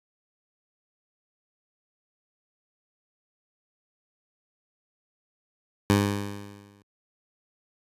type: tone with exponential decay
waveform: 15% pulse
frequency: 101.4 Hz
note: G#2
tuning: 41 cents flat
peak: -10 dBFS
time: 5.9-6.82 s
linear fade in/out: 0 ms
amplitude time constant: 200 ms
effects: high-pass 60 Hz 12 dB/octave + resampled to 32000 Hz